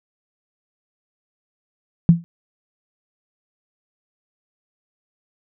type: tone with exponential decay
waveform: sine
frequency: 169 Hz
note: E3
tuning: 43 cents sharp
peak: -3 dBFS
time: 2.09-2.24 s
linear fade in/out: 0 ms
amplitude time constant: 32 ms
effects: none